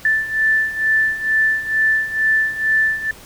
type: beating tone pair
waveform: sine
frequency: 1760 / 1762.2 Hz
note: A6 / A6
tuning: 0 / +2 cents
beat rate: 2.2 Hz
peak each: -20 / -16 dBFS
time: 0.05-3.11 s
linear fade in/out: 2 ms
effects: pink hiss -41 dBFS RMS until 3.25 s